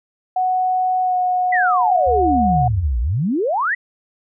sine tone with pitch glide, 740 to 729.8 Hz, F#5 to F#5, 0 to -24 cents, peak -15 dBFS, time 0.36-2.68 s, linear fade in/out 5 ms, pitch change -24 cents, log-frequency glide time 1.02-1.16 s
sine exponential two-way sweep, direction down then up, 2033 to 54.6 to 2033 Hz, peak -16 dBFS, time 1.52-3.75 s, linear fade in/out 10 ms, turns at 3 s
sine tone, 73.1 Hz, D2, 7 cents flat, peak -23 dBFS, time 2.06-2.88 s, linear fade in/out 20 ms
effects none

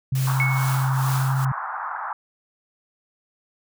sine tone with pitch glide, 132.3 to 133.14 Hz, C3 to C3, +20 to +31 cents, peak -19 dBFS, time 0.12-1.52 s, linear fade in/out 5 ms, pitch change +11 cents, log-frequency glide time 0.93-1.39 s
white noise with tremolo, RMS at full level -32 dBFS, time 0.15-1.45 s, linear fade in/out 2 ms, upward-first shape triangle, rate 2.3 Hz, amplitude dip 75%
pink band-pass noise, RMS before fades -30 dBFS, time 0.27-2.13 s, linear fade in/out 2 ms, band 810 to 1500 Hz, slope 48 dB/octave
sine tone with exponential decay, 2205 Hz, C#7, 10 cents flat, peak -18 dBFS, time 0.4-0.96 s, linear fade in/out 0 ms, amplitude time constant 120 ms
effects none

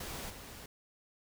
pink noise with level steps, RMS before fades -42 / -49 dBFS, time 0-0.66 s, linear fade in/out 5 ms, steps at 0.29 s, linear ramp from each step 20 ms, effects none

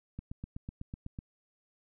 click train, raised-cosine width 5 ms, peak -27 dBFS, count 9, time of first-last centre 0.19-1.189 s, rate 8.01 Hz, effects none

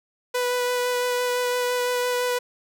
sawtooth tone with vibrato, 493.9 Hz, B4, in tune, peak -18 dBFS, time 0.34-2.39 s, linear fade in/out 10 ms, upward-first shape sine, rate 5.9 Hz, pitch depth 11 cents each way, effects none

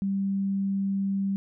sine tone, 196 Hz, G3, in tune, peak -24 dBFS, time 0.02-1.36 s, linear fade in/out 0 ms, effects none

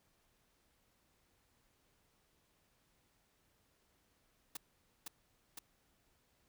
white noise with echo, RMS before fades -43 dBFS, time 4.55-4.57 s, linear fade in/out 5 ms, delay 510 ms, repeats 2, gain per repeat -2 dB, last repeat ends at 5.59 s, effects pink hiss -75 dBFS RMS until 6.48 s

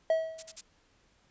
triangle tone with exponential decay, 645 Hz, E5, 38 cents flat, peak -19 dBFS, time 0.1-0.56 s, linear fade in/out 2 ms, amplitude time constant 100 ms
violet noise bursts, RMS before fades -33 dBFS, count 3, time 0.38-0.612 s, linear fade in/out 10 ms, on 48 ms, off 44 ms
effects pink hiss -67 dBFS RMS until 1.3 s + resampled to 16000 Hz

